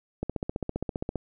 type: click train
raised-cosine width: 2 ms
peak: -16 dBFS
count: 15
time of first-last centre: 0.23-1.157 s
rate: 15.1 Hz
effects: none